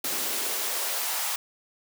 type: noise with high-pass filter sweep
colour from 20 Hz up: white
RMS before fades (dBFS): -29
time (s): 0.04-1.36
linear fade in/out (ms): 5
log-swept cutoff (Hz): 240 to 930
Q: 1.6
effects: none